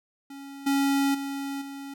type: tone with level steps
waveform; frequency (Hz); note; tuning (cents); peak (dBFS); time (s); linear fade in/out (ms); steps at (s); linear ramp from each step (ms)
square; 277.2; C#4; 0; -40 / -22 / -31 / -37; 0.3-1.94; 5; 0.66 / 1.14 / 1.61; 10
effects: none